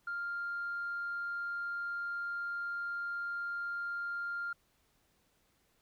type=tone; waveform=sine; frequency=1398 Hz; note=F6; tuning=1 cent sharp; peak=-34 dBFS; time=0.07-4.53 s; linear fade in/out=5 ms; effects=tanh soft clip ceiling -31 dBFS + pink hiss -73 dBFS RMS until 5.81 s